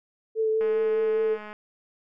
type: tone with vibrato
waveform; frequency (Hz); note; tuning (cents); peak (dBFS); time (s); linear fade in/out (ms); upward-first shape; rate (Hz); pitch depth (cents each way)
sine; 440; A4; 0; -21; 0.35-1.38; 50; triangle; 4.9; 17
type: click train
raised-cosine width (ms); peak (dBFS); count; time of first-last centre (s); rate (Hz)
0.5; -26; 195; 0.61-1.529; 211
effects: none